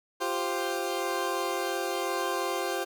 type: chord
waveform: 20% pulse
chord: F suspended second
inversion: none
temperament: equal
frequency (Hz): 349.2 / 392 / 523.3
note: F4 / G4 / C5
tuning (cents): 0 / 0 / 0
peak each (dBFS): -28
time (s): 0.2-2.85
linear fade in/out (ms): 20
effects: none